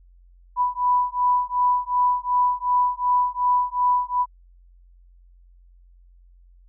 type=beating tone pair; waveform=sine; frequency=987.8 / 990.5 Hz; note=B5 / B5; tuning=0 / +5 cents; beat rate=2.7 Hz; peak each=-21 dBFS; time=0.56-4.26 s; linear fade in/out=50 ms; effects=added 44 Hz sine -49 dBFS peak until 6.68 s